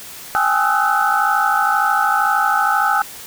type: tone cluster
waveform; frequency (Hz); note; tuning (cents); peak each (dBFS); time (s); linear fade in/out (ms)
sine; 790 / 843 / 1266 / 1328 / 1500; G5 / G#5 / D#6 / E6 / F#6; +13 / +26 / +30 / +12 / +23; -20; 0.35-3.02; 0
effects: white hiss -35 dBFS RMS until 3.26 s